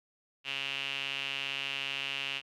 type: tone with band-pass filter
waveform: sawtooth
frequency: 137.6 Hz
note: C#3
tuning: 12 cents flat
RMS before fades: -36 dBFS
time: 0.44-2.42 s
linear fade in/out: 50 ms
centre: 2800 Hz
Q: 6.6
effects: none